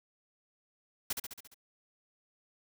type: noise with echo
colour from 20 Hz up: white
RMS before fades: -33 dBFS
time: 1.1-1.13 s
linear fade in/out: 5 ms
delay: 69 ms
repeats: 6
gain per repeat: -4 dB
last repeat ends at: 1.544 s
effects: none